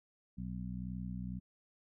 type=harmonic tone; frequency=62 Hz; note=B1; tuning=7 cents sharp; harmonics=1 / 2 / 3 / 4; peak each=-45 / -45 / -41 / -50 dBFS; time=0.37-1.4 s; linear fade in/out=20 ms; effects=none